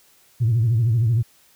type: tone with vibrato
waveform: sine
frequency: 115 Hz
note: A#2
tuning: 23 cents flat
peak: -14 dBFS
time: 0.4-1.23 s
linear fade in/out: 20 ms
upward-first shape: sine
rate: 13 Hz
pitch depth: 120 cents each way
effects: tanh soft clip ceiling -12 dBFS + white hiss -56 dBFS RMS until 1.55 s